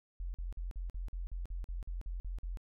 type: tone bursts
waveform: sine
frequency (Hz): 43.65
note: F1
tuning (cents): 0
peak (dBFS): -36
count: 13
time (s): 0.2-2.572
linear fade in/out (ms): 0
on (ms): 140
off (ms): 46
effects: none